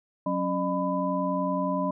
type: tone cluster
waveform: sine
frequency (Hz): 183.5 / 274.3 / 607 / 1000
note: F#3 / C#4 / D#5 / B5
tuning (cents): -14 / -18 / -43 / +21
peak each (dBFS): -30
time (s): 0.26-1.91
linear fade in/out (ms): 5
effects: none